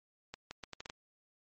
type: accelerating click train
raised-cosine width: 0.2 ms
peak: -25 dBFS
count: 7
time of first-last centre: 0.34-0.899 s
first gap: 170 ms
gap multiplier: 0.75
effects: MP3 32 kbps